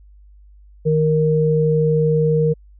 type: tone pair together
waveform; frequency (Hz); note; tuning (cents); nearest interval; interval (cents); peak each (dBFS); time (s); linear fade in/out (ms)
sine; 155.58 / 466.2; D#3 / A#4; 0 / 0; octave + perfect fifth; 1900; -16 / -16; 0.85-2.54; 20
effects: added 50 Hz sine -43 dBFS peak until 2.79 s